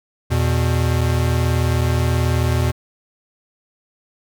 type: tone pair together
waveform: square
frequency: 82.94 / 121.6 Hz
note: E2 / B2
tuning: +11 / -26 cents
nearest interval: perfect fifth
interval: 663 cents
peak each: -19 dBFS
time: 0.3-2.72 s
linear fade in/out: 20 ms
effects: none